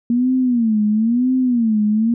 sine tone with vibrato, 233.1 Hz, A#3, in tune, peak -13 dBFS, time 0.1-2.14 s, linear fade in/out 2 ms, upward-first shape sine, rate 1 Hz, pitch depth 180 cents each way, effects none

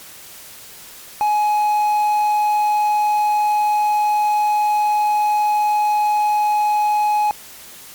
triangle tone, 840 Hz, G#5, 19 cents sharp, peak -12 dBFS, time 1.21-7.31 s, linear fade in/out 0 ms, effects white hiss -39 dBFS RMS until 7.94 s + MP3 96 kbps

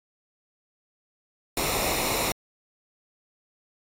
pink noise with comb filter, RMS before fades -26 dBFS, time 1.57-2.32 s, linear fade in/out 2 ms, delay 0.63 ms, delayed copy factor -0.65, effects AAC 48 kbps

